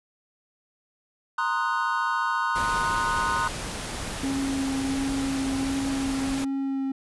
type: chord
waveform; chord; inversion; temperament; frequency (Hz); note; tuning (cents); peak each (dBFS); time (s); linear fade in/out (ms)
triangle; C half-diminished seventh; third; equal; 932.3 / 1046.5 / 1244.5 / 1480; Bb5 / C6 / Eb6 / Gb6; 0 / 0 / 0 / 0; -27; 1.38-3.48; 5
type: noise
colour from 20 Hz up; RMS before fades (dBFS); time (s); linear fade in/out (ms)
pink; -33; 2.55-6.45; 10
type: tone with vibrato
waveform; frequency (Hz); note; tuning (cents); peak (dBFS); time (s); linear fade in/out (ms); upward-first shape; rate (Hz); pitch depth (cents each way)
triangle; 270.8; C#4; -40; -23; 4.23-6.92; 5; sine; 1.4; 12
effects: resampled to 24000 Hz